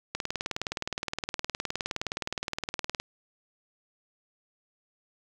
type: click train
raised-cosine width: 0.2 ms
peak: -13 dBFS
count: 56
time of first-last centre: 0.15-3 s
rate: 19.3 Hz
effects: 8-bit